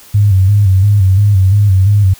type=tone with vibrato; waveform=sine; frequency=98.6 Hz; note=G2; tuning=11 cents sharp; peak=-5 dBFS; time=0.14-2.14 s; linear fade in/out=10 ms; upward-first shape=square; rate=2.9 Hz; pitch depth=71 cents each way; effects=white hiss -39 dBFS RMS until 2.19 s